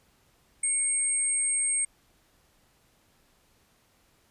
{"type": "tone pair together", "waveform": "sine", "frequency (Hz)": [2217, 8512], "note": ["C#7", "C9"], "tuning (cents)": [0, 29], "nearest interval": "octave + major seventh", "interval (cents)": 2329, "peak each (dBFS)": [-36, -24], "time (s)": [0.63, 1.85], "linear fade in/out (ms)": 5, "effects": ["pink hiss -65 dBFS RMS until 4.3 s", "resampled to 32000 Hz"]}